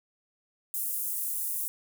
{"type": "high-pass noise", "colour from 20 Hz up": "pink", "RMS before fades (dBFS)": -32, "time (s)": [0.74, 1.68], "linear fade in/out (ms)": 0, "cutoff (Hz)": 10000, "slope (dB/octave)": 24, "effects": []}